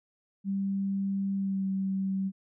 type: tone with pitch glide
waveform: sine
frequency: 196 to 192.52 Hz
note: G3 to G3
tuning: 0 to -31 cents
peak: -27 dBFS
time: 0.44-2.32 s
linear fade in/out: 50 ms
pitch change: -31 cents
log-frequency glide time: 1.36-1.64 s
effects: none